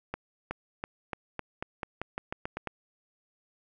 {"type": "accelerating click train", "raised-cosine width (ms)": 0.5, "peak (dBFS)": -18, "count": 13, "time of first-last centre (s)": [0.14, 2.673], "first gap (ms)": 370, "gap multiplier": 0.89, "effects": []}